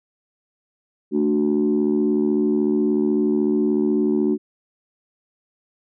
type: chord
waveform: sine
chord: D major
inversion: second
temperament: equal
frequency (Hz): 220 / 293.7 / 370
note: A3 / D4 / F#4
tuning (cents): 0 / 0 / 0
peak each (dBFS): -20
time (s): 1.11-4.38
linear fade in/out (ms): 50
effects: tanh soft clip ceiling -10 dBFS